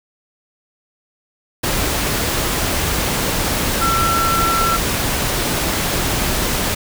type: tone in noise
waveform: sine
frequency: 1347 Hz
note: E6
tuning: 37 cents sharp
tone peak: -16 dBFS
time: 3.81-4.77 s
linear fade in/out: 10 ms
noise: pink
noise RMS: -19 dBFS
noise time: 1.63-6.75 s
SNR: 0 dB
effects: none